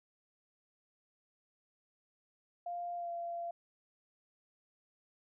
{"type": "tone with pitch glide", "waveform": "sine", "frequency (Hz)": [698.5, 686.1], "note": ["F5", "F5"], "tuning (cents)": [0, -31], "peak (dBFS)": -37, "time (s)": [2.66, 3.51], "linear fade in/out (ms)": 5, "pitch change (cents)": -31, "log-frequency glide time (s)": [2.96, 3.1], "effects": []}